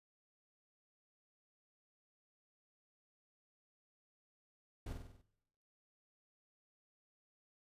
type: noise with echo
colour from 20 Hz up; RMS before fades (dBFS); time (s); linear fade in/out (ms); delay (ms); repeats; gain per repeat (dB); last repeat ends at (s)
brown; -43; 4.86-4.93; 5; 48; 6; -4; 5.218
effects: noise-tail reverb RT60 0.9 s tail -20 dB re dry + resampled to 32000 Hz